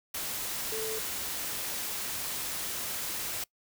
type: tone in noise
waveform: sine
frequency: 440 Hz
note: A4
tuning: in tune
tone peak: -34 dBFS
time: 0.72-0.99 s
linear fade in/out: 5 ms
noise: white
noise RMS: -35 dBFS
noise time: 0.14-3.44 s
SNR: -2 dB
effects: noise-tail reverb RT60 0.1 s tail -23 dB re dry